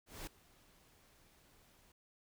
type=noise with ADSR envelope; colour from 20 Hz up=pink; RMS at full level=-45 dBFS; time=0.06-1.92 s; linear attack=210 ms; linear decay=5 ms; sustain=-22 dB; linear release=4 ms; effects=none